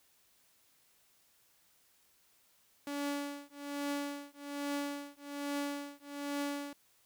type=tone with tremolo; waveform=sawtooth; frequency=285.7 Hz; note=D4; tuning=48 cents flat; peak=-29 dBFS; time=2.87-6.73 s; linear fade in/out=2 ms; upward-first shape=triangle; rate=1.2 Hz; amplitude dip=100%; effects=white hiss -69 dBFS RMS until 7.05 s